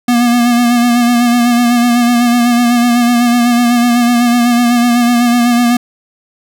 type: tone with vibrato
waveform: square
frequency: 240 Hz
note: B3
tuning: 49 cents flat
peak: -8 dBFS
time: 0.08-5.77 s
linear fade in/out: 5 ms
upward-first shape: sine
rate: 8 Hz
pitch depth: 34 cents each way
effects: none